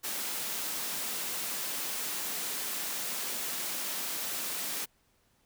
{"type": "high-pass noise", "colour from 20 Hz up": "white", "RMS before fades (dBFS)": -35, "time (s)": [0.03, 4.86], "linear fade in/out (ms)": 20, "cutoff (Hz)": 160, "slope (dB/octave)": 24, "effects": ["pink hiss -70 dBFS RMS until 5.45 s"]}